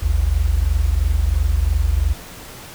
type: tone pair together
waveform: sine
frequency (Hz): 53.65 / 76.6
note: A1 / D#2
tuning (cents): -43 / -27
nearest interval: tritone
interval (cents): 616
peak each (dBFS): -17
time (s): 0.02-2.14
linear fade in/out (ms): 10
effects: pink hiss -37 dBFS RMS until 2.74 s